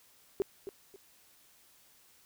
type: tone with echo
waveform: sine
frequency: 392 Hz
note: G4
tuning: in tune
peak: -26 dBFS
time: 0.4-0.42 s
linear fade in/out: 0 ms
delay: 270 ms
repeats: 2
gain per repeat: -11 dB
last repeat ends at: 0.96 s
effects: white hiss -63 dBFS RMS until 2.25 s